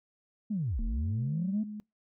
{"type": "linear two-way sweep", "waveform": "sine", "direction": "down then up", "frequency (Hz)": [225.2, 31.11, 224.5], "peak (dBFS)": -28, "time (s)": [0.5, 1.64], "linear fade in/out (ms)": 10, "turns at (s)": 0.82}
{"type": "tone with pitch glide", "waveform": "sine", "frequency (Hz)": [225.8, 210.7], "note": ["A3", "G#3"], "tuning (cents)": [45, 25], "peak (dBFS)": -37, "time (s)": [0.79, 1.8], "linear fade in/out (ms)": 0, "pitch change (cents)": -120, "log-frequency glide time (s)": [1.03, 1.39]}
{"effects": ["noise-tail reverb RT60 0.2 s tail -25 dB re dry", "tanh soft clip ceiling -22 dBFS"]}